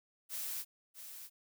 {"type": "noise with echo", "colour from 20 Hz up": "blue", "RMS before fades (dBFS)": -40, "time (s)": [0.29, 0.65], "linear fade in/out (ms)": 50, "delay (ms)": 650, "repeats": 1, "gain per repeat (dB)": -9, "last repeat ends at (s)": 1.3, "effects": []}